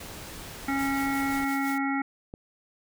pink noise, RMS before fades -41 dBFS, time 0-1.45 s, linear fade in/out 5 ms
harmonic tone, 274.6 Hz, C#4, 16 cents flat, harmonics 1 / 3 / 5 / 7 / 8, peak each -27 / -32 / -34 / -35 / -36 dBFS, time 0.68-2.02 s, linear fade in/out 5 ms
white noise with tremolo, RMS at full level -41 dBFS, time 0.79-1.78 s, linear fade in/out 0 ms, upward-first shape sine, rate 5.8 Hz, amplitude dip 55%
click, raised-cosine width 2 ms, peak -26 dBFS, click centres 2.339 s
effects none

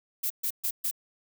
violet noise bursts, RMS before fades -29 dBFS, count 4, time 0.23-0.912 s, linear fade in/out 10 ms, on 73 ms, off 130 ms, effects none

